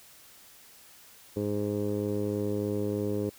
15% pulse tone with low-pass filter, 103.2 Hz, G#2, 10 cents flat, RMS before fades -30 dBFS, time 1.36-3.3 s, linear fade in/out 10 ms, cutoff 480 Hz, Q 3.3, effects white hiss -54 dBFS RMS until 3.38 s

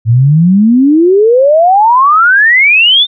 sine exponential sweep, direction up, 109.1 to 3646 Hz, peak -3 dBFS, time 0.05-3.07 s, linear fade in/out 50 ms, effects none

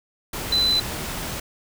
sine tone in noise, 4015 Hz, B7, 28 cents sharp, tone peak -17 dBFS, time 0.52-0.8 s, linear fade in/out 5 ms, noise pink, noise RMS -30 dBFS, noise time 0.33-1.4 s, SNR +10 dB, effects none

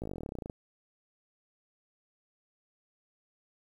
slowing click train, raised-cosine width 2 ms, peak -25 dBFS, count 19, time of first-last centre 0.02-0.498 s, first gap 17 ms, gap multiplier 1.05, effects 10-bit

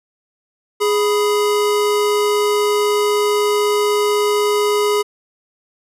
square tone pair together, 415.8 / 988.9 Hz, G#4 / B5, +2 / +2 cents, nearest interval octave + minor third, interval 1500 cents, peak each -15 / -24 dBFS, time 0.8-5.03 s, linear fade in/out 20 ms, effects resampled to 32000 Hz

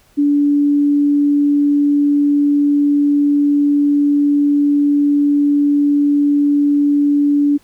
sine tone, 288.7 Hz, D4, 30 cents flat, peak -10 dBFS, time 0.17-7.58 s, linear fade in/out 20 ms, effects pink hiss -53 dBFS RMS until 7.63 s

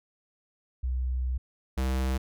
sine / square tone pair in turn, 63.2 / 65.28 Hz, B1 / C2, +41 / -3 cents, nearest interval minor second, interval 56 cents, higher second, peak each -26 dBFS, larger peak neither, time 0.83-1.38 / 1.77-2.18 s, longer first, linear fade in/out 10 ms, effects none

